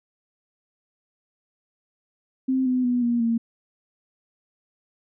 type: tone with pitch steps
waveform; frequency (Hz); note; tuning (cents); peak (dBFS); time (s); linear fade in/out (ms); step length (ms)
sine; 261.6 / 253.4 / 245.5 / 237.8 / 230.4; C4 / B3 / B3 / A#3 / A#3; 0 / +45 / -10 / +35 / -20; -19; 2.48-3.38; 10; 180
effects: none